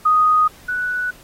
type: tone pair in turn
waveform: sine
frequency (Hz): 1244.5 / 1480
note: D#6 / F#6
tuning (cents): 0 / 0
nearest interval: minor third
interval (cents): 300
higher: second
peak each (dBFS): -11 / -19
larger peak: first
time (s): 0.05-0.48 / 0.68-1.11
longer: neither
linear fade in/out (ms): 10
effects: pink hiss -46 dBFS RMS until 1.23 s + AAC 48 kbps